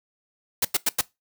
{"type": "noise bursts", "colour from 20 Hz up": "white", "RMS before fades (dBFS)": -21, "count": 4, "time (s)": [0.62, 1.012], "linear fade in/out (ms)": 5, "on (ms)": 29, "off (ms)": 92, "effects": ["noise-tail reverb RT60 0.2 s tail -21 dB re dry"]}